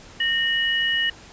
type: tone pair together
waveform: sine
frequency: 1839 / 2922 Hz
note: A#6 / F#7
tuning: -24 / -22 cents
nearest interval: minor sixth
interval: 802 cents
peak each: -22 dBFS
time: 0.2-1.1 s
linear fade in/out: 5 ms
effects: pink hiss -45 dBFS RMS until 1.32 s + resampled to 16000 Hz